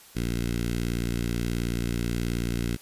10% pulse tone with notch filter, 58.6 Hz, A#1, 10 cents sharp, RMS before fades -28 dBFS, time 0.15-2.77 s, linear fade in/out 20 ms, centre 870 Hz, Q 0.67, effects white hiss -51 dBFS RMS until 2.81 s + resampled to 32000 Hz

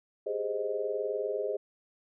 sine chord, Ab major seventh, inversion third, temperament equal with one note detuned, 395.2 / 415.3 / 523.3 / 622.3 Hz, G4 / Ab4 / C5 / Eb5, +14 / 0 / 0 / 0 cents, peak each -38 / -33 / -35 / -36 dBFS, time 0.26-1.57 s, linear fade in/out 10 ms, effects none

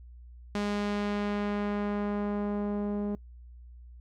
sawtooth tone with low-pass filter sweep, 205.4 Hz, G#3, 19 cents flat, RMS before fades -31 dBFS, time 0.55-3.15 s, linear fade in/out 0 ms, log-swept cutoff 6000 to 540 Hz, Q 0.7, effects noise-tail reverb RT60 0.1 s tail -22 dB re dry + added 60 Hz sine -46 dBFS peak until 4 s

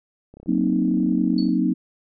click train, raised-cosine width 2 ms, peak -30 dBFS, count 39, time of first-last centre 0.34-1.485 s, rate 33.2 Hz
sine chord, C half-diminished seventh, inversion second, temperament equal with one note detuned, 185 / 233.1 / 264.2 / 311.1 Hz, Gb3 / Bb3 / C4 / Eb4, 0 / 0 / +17 / 0 cents, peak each -23 dBFS, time 0.47-1.74 s, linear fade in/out 20 ms
sine tone with exponential decay, 4435 Hz, C#8, in tune, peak -29 dBFS, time 1.38-1.59 s, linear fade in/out 2 ms, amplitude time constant 44 ms
effects none

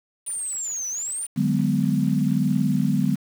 sine linear two-way sweep, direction down then up, 9450 to 5880 to 9450 Hz, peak -26 dBFS, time 0.26-1.27 s, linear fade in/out 20 ms, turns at 0.88 s
sine chord, G# half-diminished seventh, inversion second, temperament just, 149.51 / 186.89 / 207.7 / 249.2 Hz, D3 / F#3 / G#3 / B3, +31 / +18 / 0 / +16 cents, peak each -24 dBFS, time 1.36-3.16 s, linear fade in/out 20 ms
effects 7-bit

